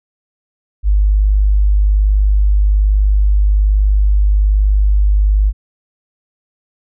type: tone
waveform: sine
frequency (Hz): 50.6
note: G#1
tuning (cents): -44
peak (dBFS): -8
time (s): 0.83-5.53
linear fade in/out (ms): 50
effects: none